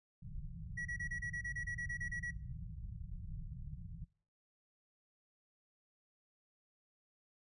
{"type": "low-pass noise", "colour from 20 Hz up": "pink", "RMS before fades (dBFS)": -46, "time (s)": [0.22, 4.05], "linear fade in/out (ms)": 10, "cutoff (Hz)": 180, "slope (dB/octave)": 96}
{"type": "tone bursts", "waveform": "triangle", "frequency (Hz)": 1926, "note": "B6", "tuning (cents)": -44, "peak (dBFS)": -37, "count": 14, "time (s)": [0.77, 2.31], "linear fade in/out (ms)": 10, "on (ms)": 84, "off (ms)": 28}
{"effects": ["noise-tail reverb RT60 0.5 s tail -25 dB re dry", "resampled to 24000 Hz"]}